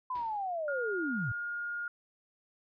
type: linear sweep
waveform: sine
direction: down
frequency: 1030 to 98 Hz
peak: -32 dBFS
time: 0.1-1.32 s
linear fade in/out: 5 ms
type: noise with exponential decay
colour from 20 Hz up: pink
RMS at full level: -50 dBFS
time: 0.15-0.61 s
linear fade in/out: 2 ms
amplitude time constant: 100 ms
type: tone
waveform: sine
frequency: 1422 Hz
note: F6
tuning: 31 cents sharp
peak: -34 dBFS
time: 0.68-1.88 s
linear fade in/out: 2 ms
effects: resampled to 11025 Hz